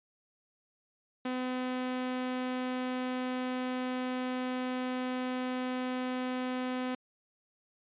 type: tone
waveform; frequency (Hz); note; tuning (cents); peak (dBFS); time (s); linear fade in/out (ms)
sawtooth; 253.8; B3; +47; -28; 1.25-6.95; 5
effects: resampled to 8000 Hz